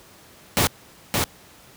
pink noise with echo, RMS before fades -18 dBFS, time 0.57-0.67 s, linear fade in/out 0 ms, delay 570 ms, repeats 1, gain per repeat -3 dB, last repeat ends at 1.24 s, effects pink hiss -49 dBFS RMS until 1.76 s + high-pass 80 Hz 12 dB/octave

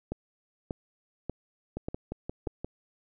two click trains, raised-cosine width 2 ms, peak -19 / -21 dBFS, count 5 / 6, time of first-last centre 0.12-2.473 / 1.77-2.646 s, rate 1.7 / 5.71 Hz, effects none

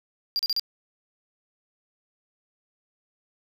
triangle tone bursts, 4780 Hz, D8, 30 cents sharp, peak -21 dBFS, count 4, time 0.36-0.596 s, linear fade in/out 0 ms, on 32 ms, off 36 ms, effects none

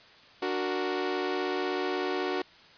sawtooth chord, D augmented, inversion none, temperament equal, 293.7 / 370 / 466.2 Hz, D4 / F#4 / A#4, 0 / 0 / 0 cents, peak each -31 / -26 / -32 dBFS, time 0.42-2.42 s, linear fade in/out 5 ms, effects white hiss -54 dBFS RMS until 2.77 s + resampled to 11025 Hz

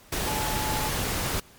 sine tone in noise, 860 Hz, A5, 40 cents flat, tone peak -31 dBFS, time 0.26-0.89 s, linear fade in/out 5 ms, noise pink, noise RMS -28 dBFS, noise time 0.12-1.4 s, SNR -6 dB, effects pink hiss -53 dBFS RMS until 1.58 s + MP3 96 kbps

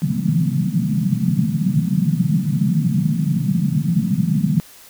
pink band-pass noise, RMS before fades -18 dBFS, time 0.02-4.6 s, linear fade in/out 0 ms, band 140 to 210 Hz, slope 48 dB/octave, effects white hiss -44 dBFS RMS until 4.89 s

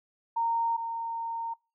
sine tone pair in turn, 923 / 919.2 Hz, A#5 / A#5, -17 / -25 cents, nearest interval unison, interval 8 cents, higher first, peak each -25 / -31 dBFS, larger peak first, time 0.36-0.77 / 0.77-1.54 s, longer second, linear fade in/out 10 ms, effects noise-tail reverb RT60 0.3 s tail -24 dB re dry

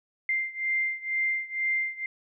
sine beating tone pair, 2093 / 2095.1 Hz, C7 / C7, 0 / +2 cents, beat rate 2.1 Hz, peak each -28 / -30 dBFS, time 0.29-2.06 s, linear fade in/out 2 ms, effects none

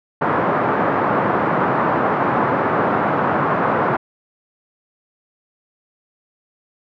white band-pass noise, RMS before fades -18 dBFS, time 0.21-3.97 s, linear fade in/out 10 ms, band 120 to 1300 Hz, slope 24 dB/octave, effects none

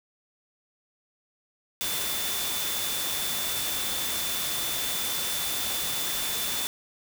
sine tone in noise, 3520 Hz, A7, in tune, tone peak -34 dBFS, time 1.81-6.67 s, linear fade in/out 0 ms, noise white, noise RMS -30 dBFS, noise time 1.81-6.67 s, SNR -7 dB, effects none

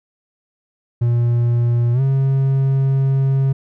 triangle tone with pitch glide, 119.1 to 135.24 Hz, A#2 to C#3, +38 to -42 cents, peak -11 dBFS, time 1.01-3.53 s, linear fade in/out 10 ms, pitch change +220 cents, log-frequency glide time 1.93-2.01 s, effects none

